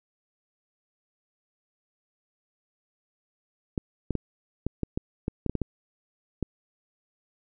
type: clicks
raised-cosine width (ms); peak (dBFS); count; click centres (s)
3; -14; 12; 3.778 / 4.107 / 4.153 / 4.666 / 4.833 / 4.975 / 5.281 / 5.463 / 5.496 / 5.553 / 5.617 / 6.427
effects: none